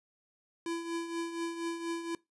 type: tone with tremolo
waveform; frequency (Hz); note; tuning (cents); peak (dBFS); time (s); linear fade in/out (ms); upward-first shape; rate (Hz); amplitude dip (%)
square; 335.6; E4; +31; -32; 0.66-2.15; 2; triangle; 4.2; 65
effects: noise-tail reverb RT60 0.2 s tail -22 dB re dry + resampled to 24000 Hz